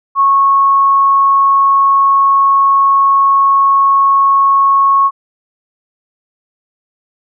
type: tone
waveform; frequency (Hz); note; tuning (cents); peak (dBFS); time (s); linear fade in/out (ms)
sine; 1100; C#6; -14; -6; 0.15-5.11; 50
effects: none